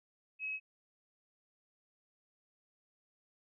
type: tone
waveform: sine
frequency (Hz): 2560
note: D#7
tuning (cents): +49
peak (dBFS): -36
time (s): 0.39-0.6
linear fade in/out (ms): 50
effects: none